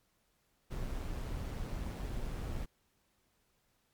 brown noise with amplitude modulation, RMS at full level -37 dBFS, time 0.7-2.66 s, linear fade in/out 20 ms, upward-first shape sine, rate 129 Hz, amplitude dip 30%, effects pink hiss -75 dBFS RMS until 3.93 s + MP3 96 kbps

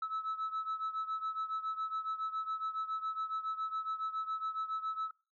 sine beating tone pair, 1300 / 1307.2 Hz, E6 / E6, -24 / -15 cents, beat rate 7.2 Hz, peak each -35 / -38 dBFS, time 0.02-5.11 s, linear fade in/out 5 ms, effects noise-tail reverb RT60 0.4 s tail -25 dB re dry + tanh soft clip ceiling -31 dBFS

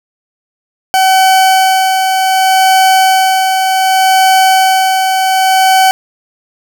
40% pulse tone with tremolo, 759 Hz, F#5, 44 cents sharp, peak -4 dBFS, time 0.94-5.91 s, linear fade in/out 0 ms, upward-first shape sine, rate 0.66 Hz, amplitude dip 40%, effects none

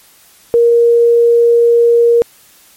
sine tone, 470 Hz, A#4, 14 cents sharp, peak -5 dBFS, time 0.54-2.22 s, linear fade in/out 0 ms, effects white hiss -45 dBFS RMS until 2.76 s + MP3 64 kbps

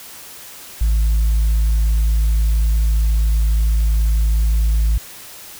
sine tone, 54.4 Hz, A1, 19 cents flat, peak -10 dBFS, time 0.81-4.98 s, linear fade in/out 5 ms, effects tanh soft clip ceiling -11 dBFS + white hiss -37 dBFS RMS until 5.59 s

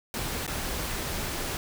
pink noise with dropouts, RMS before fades -32 dBFS, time 0.14-1.57 s, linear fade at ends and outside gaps 1 ms, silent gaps 0.466-0.477 s, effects none

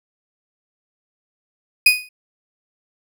35% pulse tone with exponential decay, 2489 Hz, D#7, in tune, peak -4 dBFS, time 1.86-2.09 s, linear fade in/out 5 ms, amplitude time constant 49 ms, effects none

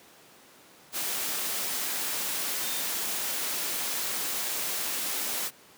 sine tone in noise, 3622 Hz, A7, 49 cents sharp, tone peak -39 dBFS, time 2.6-2.84 s, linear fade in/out 50 ms, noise white, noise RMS -31 dBFS, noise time 0.92-5.51 s, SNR -11 dB, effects pink hiss -54 dBFS RMS until 5.77 s + high-pass 200 Hz 12 dB/octave

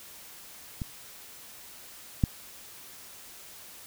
clicks, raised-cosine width 5 ms, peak -20 / -9 dBFS, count 2, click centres 0.818 / 2.238 s, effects white hiss -48 dBFS RMS until 3.86 s

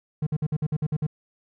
triangle tone bursts, 151.4 Hz, D#3, 47 cents flat, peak -20 dBFS, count 9, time 0.22-1.067 s, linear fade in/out 5 ms, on 47 ms, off 53 ms, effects none

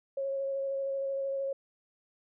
sine tone with vibrato, 546 Hz, C#5, 26 cents flat, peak -30 dBFS, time 0.17-1.53 s, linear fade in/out 5 ms, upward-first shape square, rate 13 Hz, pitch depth 11 cents each way, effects none

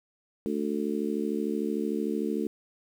harmonic tone, 73.3 Hz, D2, 3 cents flat, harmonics 3 / 4 / 5 / 6, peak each -31 / -32 / -33 / -34 dBFS, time 0.46-2.47 s, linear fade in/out 0 ms, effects 9-bit

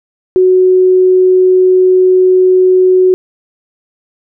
sine tone, 370 Hz, F#4, in tune, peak -4 dBFS, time 0.36-3.14 s, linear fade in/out 0 ms, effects none

